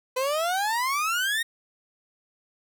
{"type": "exponential sweep", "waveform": "30% pulse", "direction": "up", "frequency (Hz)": [501, 1884], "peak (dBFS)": -21, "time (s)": [0.16, 1.43], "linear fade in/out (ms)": 10, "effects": []}